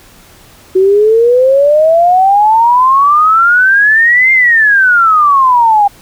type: exponential two-way sweep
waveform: sine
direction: up then down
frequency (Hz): 370 to 2116 to 797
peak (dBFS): -4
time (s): 0.75-5.88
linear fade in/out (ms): 10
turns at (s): 4.32
effects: pink hiss -40 dBFS RMS until 6.01 s